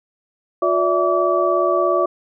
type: tone cluster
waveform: sine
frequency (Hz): 358.3 / 577 / 654 / 1151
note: F4 / D5 / E5 / D6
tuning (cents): +44 / -31 / -14 / -35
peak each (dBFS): -20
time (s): 0.62-2.06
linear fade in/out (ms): 5
effects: none

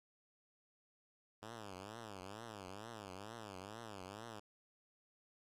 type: tone with vibrato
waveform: 5% pulse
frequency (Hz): 103.7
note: G#2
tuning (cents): -2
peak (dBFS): -37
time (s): 1.42-4.4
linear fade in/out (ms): 10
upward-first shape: triangle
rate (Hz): 2.2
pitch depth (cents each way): 240
effects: low-pass 10000 Hz 12 dB/octave + 12-bit

